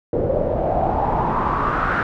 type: noise with low-pass filter sweep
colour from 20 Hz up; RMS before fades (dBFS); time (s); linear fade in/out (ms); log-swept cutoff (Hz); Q
pink; -20; 0.13-2.03; 2; 480 to 1500; 5.5
effects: none